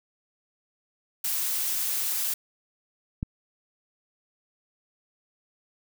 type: noise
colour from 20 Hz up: blue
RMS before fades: -28 dBFS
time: 1.24-2.34 s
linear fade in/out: 5 ms
type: click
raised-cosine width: 5 ms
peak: -16 dBFS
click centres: 3.229 s
effects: none